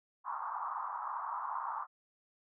pink band-pass noise, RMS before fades -39 dBFS, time 0.24-1.87 s, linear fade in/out 50 ms, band 890 to 1200 Hz, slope 48 dB/octave, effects none

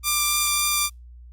5% pulse tone with vibrato, 1186 Hz, D6, 17 cents sharp, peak -8 dBFS, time 0.03-0.9 s, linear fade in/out 50 ms, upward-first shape triangle, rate 3.5 Hz, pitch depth 8 cents each way, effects added 60 Hz sine -41 dBFS peak until 1.32 s + Opus 24 kbps

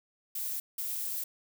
violet noise bursts at uneven times, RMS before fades -35 dBFS, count 2, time 0.35-0.6 / 0.78-1.24 s, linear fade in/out 5 ms, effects none

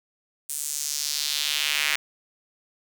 square tone with high-pass filter sweep, 73.42 Hz, D2, in tune, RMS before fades -27 dBFS, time 0.49-1.96 s, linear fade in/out 5 ms, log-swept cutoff 9000 to 2100 Hz, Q 2, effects none

